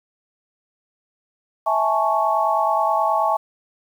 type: chord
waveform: sine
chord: A major seventh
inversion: second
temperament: equal with one note detuned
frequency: 653.6 / 830.6 / 880 / 1108.7 Hz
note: E5 / G#5 / A5 / C#6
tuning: -15 / 0 / 0 / 0 cents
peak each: -22 dBFS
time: 1.66-3.37 s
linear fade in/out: 10 ms
effects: 8-bit